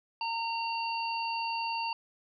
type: harmonic tone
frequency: 918 Hz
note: A#5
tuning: 27 cents flat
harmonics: 1 / 3 / 5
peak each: -32 / -37 / -39 dBFS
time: 0.21-1.93 s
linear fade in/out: 2 ms
effects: none